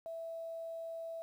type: tone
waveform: sine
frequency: 659.3 Hz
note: E5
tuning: in tune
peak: -40 dBFS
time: 0.06-1.22 s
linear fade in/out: 0 ms
effects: 11-bit